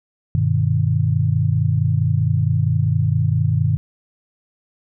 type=chord; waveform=sine; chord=G augmented; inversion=none; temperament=just; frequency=98 / 122.5 / 153.12 Hz; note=G2 / B2 / D#3; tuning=0 / -14 / -27 cents; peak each=-19 dBFS; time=0.35-3.77 s; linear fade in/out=0 ms; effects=none